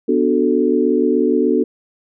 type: chord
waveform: sine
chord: B minor seventh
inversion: none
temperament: equal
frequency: 246.9 / 293.7 / 370 / 440 Hz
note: B3 / D4 / F#4 / A4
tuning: 0 / 0 / 0 / 0 cents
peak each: -18 dBFS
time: 0.08-1.64 s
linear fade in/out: 10 ms
effects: none